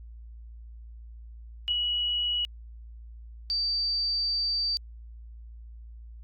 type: tone pair in turn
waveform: sine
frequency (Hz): 2923 / 4640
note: F#7 / D8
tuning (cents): -22 / -22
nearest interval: minor sixth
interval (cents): 800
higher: second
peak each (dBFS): -25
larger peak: neither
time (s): 1.68-2.45 / 3.5-4.77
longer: second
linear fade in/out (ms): 0
effects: added 57 Hz sine -42 dBFS peak until 6.23 s + AAC 48 kbps